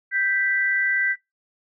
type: tone pair together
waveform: sine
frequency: 1568 / 1975.6 Hz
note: G6 / B6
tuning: 0 / 0 cents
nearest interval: major third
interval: 400 cents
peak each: -22 dBFS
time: 0.11-1.16 s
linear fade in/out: 50 ms
effects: noise-tail reverb RT60 0.2 s tail -21 dB re dry